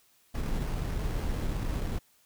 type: noise with sample-and-hold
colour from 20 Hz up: brown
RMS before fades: -31 dBFS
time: 0.34-1.99 s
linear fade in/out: 10 ms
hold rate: 3675 Hz
effects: white hiss -65 dBFS RMS until 2.25 s